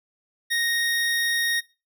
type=tone; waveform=25% pulse; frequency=1864 Hz; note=A#6; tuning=1 cent flat; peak=-18 dBFS; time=0.5-1.61 s; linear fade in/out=20 ms; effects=noise-tail reverb RT60 0.3 s tail -21 dB re dry